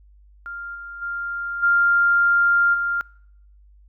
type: tone with level steps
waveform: sine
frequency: 1396.9 Hz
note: F6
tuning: in tune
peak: -30 / -33 / -25 / -14 / -20 dBFS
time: 0.46-3.01 s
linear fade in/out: 0 ms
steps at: 0.74 / 1.01 / 1.62 / 2.73 s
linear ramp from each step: 20 ms
effects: noise-tail reverb RT60 0.7 s tail -25 dB re dry + added 50 Hz sine -48 dBFS peak until 3.88 s